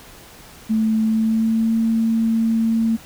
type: tone with pitch glide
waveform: sine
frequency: 220 to 225.8 Hz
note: A3 to A3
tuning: 0 to +45 cents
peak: -15 dBFS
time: 0.69-2.97 s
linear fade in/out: 20 ms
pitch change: +45 cents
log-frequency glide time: 1.03-1.72 s
effects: pink hiss -43 dBFS RMS until 3.05 s

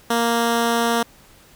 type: tone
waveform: 10% pulse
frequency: 233.1 Hz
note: A#3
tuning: in tune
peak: -9 dBFS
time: 0.1-1.03 s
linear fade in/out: 5 ms
effects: pink hiss -50 dBFS RMS until 1.55 s

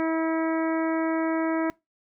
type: harmonic tone with a mistuned harmonic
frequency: 323.5 Hz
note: E4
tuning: 32 cents flat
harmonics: 1 / 2 / 3 / 4 / 5 / 6 / 7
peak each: -24 / -30 / -34 / -36 / -38 / -40 / -41 dBFS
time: 0-1.7 s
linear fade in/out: 0 ms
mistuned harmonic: 7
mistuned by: -20 cents
effects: noise-tail reverb RT60 0.2 s tail -23 dB re dry

